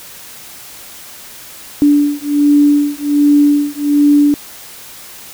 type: beating tone pair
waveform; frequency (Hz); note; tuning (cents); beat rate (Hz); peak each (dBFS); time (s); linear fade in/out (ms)
sine; 290 / 291.3; D4 / D4; -22 / -14; 1.3; -11; 1.82-4.34; 0
effects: white hiss -34 dBFS RMS until 5.33 s